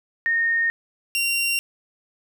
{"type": "tone pair in turn", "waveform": ["sine", "sawtooth"], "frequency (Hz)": [1842, 2760], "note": ["A#6", "F7"], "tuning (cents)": [-21, -21], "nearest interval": "perfect fifth", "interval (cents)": 700, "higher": "second", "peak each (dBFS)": [-18, -17], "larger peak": "second", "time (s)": [[0.26, 0.7], [1.15, 1.59]], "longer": "neither", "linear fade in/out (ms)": 0, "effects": []}